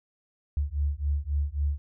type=beating tone pair; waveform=sine; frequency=70.5 / 74.2 Hz; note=C#2 / D2; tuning=+30 / +18 cents; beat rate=3.7 Hz; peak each=-28 dBFS; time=0.57-1.78 s; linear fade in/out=0 ms; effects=none